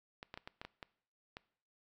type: clicks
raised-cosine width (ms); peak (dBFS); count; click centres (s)
0.3; -29; 8; 0.229 / 0.341 / 0.375 / 0.475 / 0.615 / 0.65 / 0.828 / 1.369
effects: noise-tail reverb RT60 0.6 s tail -21 dB re dry